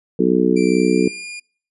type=harmonic tone; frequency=62.2 Hz; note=B1; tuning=13 cents sharp; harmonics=3 / 4 / 5 / 6 / 7; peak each=-19 / -19 / -19 / -19 / -19 dBFS; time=0.19-1.08 s; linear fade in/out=5 ms
type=tone with pitch glide; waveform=sawtooth; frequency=2349 to 2422 Hz; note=D7 to D#7; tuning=0 to -47 cents; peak=-26 dBFS; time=0.56-1.4 s; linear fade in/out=10 ms; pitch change=+53 cents; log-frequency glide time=0.76-1.24 s
effects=noise-tail reverb RT60 0.5 s tail -26 dB re dry + resampled to 24000 Hz